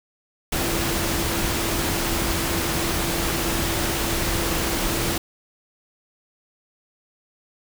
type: tone in noise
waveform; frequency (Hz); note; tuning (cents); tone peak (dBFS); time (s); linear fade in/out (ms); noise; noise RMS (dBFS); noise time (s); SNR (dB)
sine; 335.2; E4; +29; -30; 0.52-5.18; 5; pink; -24; 0.52-5.18; -9
effects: none